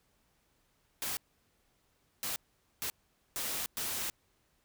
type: noise bursts at uneven times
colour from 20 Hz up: white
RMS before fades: -36 dBFS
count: 5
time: 1.02-1.17 / 2.23-2.36 / 2.82-2.9 / 3.36-3.66 / 3.77-4.1 s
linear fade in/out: 0 ms
effects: pink hiss -73 dBFS RMS until 4.64 s